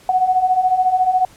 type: beating tone pair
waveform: sine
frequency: 731 / 745 Hz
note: F#5 / F#5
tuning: -21 / +12 cents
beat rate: 14 Hz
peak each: -19 / -14 dBFS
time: 0.09-1.25 s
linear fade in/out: 2 ms
effects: pink hiss -47 dBFS RMS until 1.36 s + low-pass 12000 Hz 12 dB/octave